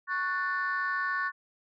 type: chord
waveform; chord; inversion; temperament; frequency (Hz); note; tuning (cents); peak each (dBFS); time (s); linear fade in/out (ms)
sine; F# minor; second; just; 1110 / 1480 / 1776; C#6 / F#6 / A6; +2 / 0 / +16; -31; 0.07-1.32; 50
effects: tanh soft clip ceiling -22 dBFS